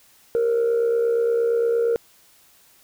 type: tone with amplitude modulation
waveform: sine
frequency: 466.2 Hz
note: A#4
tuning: in tune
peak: -13 dBFS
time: 0.35-1.96 s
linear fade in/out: 0 ms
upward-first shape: sine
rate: 68.6 Hz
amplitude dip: 60%
effects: tanh soft clip ceiling -14 dBFS + white hiss -55 dBFS RMS until 2.83 s